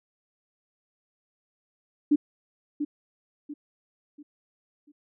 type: tone with echo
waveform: sine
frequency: 293.7 Hz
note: D4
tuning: in tune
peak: -16 dBFS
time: 2.11-2.16 s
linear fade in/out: 10 ms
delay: 690 ms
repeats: 4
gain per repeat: -9 dB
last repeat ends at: 4.92 s
effects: none